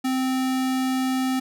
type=tone; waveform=square; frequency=260 Hz; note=C4; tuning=11 cents flat; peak=-22 dBFS; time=0.04-1.4 s; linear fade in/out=10 ms; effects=none